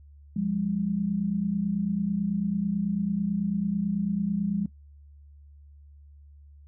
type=tone pair together; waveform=sine; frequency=174.61 / 203.7 Hz; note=F3 / G#3; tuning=0 / -33 cents; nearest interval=minor third; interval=267 cents; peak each=-29 / -26 dBFS; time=0.36-4.66 s; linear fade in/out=5 ms; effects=noise-tail reverb RT60 0.1 s tail -18 dB re dry + added 72 Hz sine -48 dBFS peak until 6.67 s